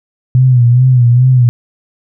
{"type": "tone with vibrato", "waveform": "sine", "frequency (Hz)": 124.4, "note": "B2", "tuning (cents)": 13, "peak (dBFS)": -4, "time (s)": [0.35, 1.49], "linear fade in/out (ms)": 0, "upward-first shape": "sine", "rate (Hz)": 2.4, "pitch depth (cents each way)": 76, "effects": []}